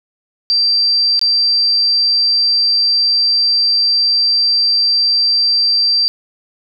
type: tone with dropouts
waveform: sine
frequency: 4699 Hz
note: D8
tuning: in tune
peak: -10 dBFS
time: 0.5-6.08 s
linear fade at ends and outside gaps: 0 ms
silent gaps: 1.193-1.214 s
effects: none